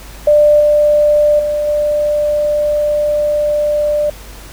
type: tone with level steps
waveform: sine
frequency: 594 Hz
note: D5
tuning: 20 cents sharp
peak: -5 / -7 / -13 / -11 dBFS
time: 0.27-4.1 s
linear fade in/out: 5 ms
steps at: 0.6 / 1.39 / 1.67 s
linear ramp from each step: 5 ms
effects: added 50 Hz sine -33 dBFS peak until 4.52 s + pink hiss -36 dBFS RMS until 4.52 s